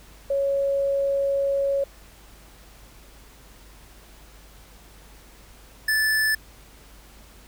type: tone pair in turn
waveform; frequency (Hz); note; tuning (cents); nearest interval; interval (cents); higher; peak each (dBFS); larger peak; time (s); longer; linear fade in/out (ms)
sine / square; 554.4 / 1747.4; C#5 / A6; 0 / -12; octave + minor sixth; 1988; second; -20; neither; 0.3-1.84 / 5.88-6.35; first; 5
effects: added 50 Hz sine -49 dBFS peak until 7.47 s + pink hiss -51 dBFS RMS until 7.47 s